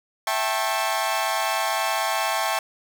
sawtooth chord, A dominant seventh, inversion second, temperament equal with one note detuned, 659.3 / 784 / 880 / 1089.1 Hz, E5 / G5 / A5 / C#6, 0 / 0 / 0 / -31 cents, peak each -24 dBFS, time 0.27-2.59 s, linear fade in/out 2 ms, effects none

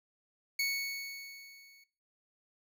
25% pulse tone with level ramp, 2217 Hz, C#7, in tune, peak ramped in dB -25 to -55 dBFS, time 0.59-1.84 s, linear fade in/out 5 ms, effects noise-tail reverb RT60 0.4 s tail -20 dB re dry

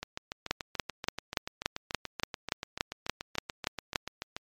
two click trains, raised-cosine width 0.2 ms, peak -9 / -18 dBFS, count 13 / 31, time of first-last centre 0.51-3.958 / 0.03-4.365 s, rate 3.48 / 6.92 Hz, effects MP3 96 kbps

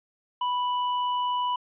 triangle tone with tanh clipping, 987.8 Hz, B5, in tune, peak -26 dBFS, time 0.41-1.56 s, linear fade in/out 5 ms, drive 15 dB, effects resampled to 8000 Hz

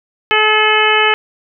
harmonic tone, 430 Hz, A4, 40 cents flat, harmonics 1 / 2 / 3 / 4 / 5 / 6 / 7, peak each -17 / -17 / -17 / -17 / -17 / -17 / -17 dBFS, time 0.31-1.14 s, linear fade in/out 0 ms, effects none

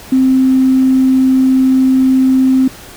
triangle tone with tanh clipping, 261.6 Hz, C4, in tune, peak -6 dBFS, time 0.12-2.68 s, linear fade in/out 5 ms, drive 2 dB, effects pink hiss -34 dBFS RMS until 2.96 s

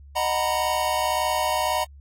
square chord, B major seventh, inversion first, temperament just, 617.4 / 740.8 / 926 / 987.8 Hz, D#5 / F#5 / A#5 / B5, -14 / +2 / -12 / 0 cents, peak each -28 dBFS, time 0.15-1.85 s, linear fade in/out 20 ms, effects added 70 Hz sine -43 dBFS peak until 2 s + AAC 48 kbps

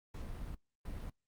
brown noise bursts at uneven times, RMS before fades -43 dBFS, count 2, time 0.14-0.55 / 0.85-1.1 s, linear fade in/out 5 ms, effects noise-tail reverb RT60 0.1 s tail -18 dB re dry + Opus 48 kbps

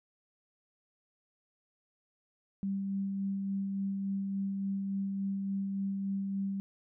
sine tone with tremolo, 196 Hz, G3, in tune, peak -30 dBFS, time 2.63-6.6 s, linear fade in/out 0 ms, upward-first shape sine, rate 3.5 Hz, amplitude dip 25%, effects none

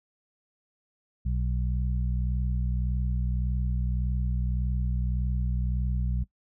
harmonic tone, 61.74 Hz, B1, in tune, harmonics 1 / 2 / 3, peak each -26 / -32 / -36 dBFS, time 1.25-6.24 s, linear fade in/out 10 ms, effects noise-tail reverb RT60 0.1 s tail -19 dB re dry

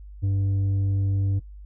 triangle tone with tanh clipping, 98 Hz, G2, in tune, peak -22 dBFS, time 0.22-1.4 s, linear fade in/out 20 ms, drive 10 dB, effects noise-tail reverb RT60 0.1 s tail -18 dB re dry + added 50 Hz sine -39 dBFS peak until 1.65 s

